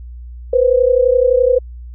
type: tone pair together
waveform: sine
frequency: 488.2 / 519.9 Hz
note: B4 / C5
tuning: -20 / -11 cents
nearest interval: minor second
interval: 109 cents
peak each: -12 dBFS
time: 0.53-1.59 s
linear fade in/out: 5 ms
effects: added 60 Hz sine -29 dBFS peak until 1.94 s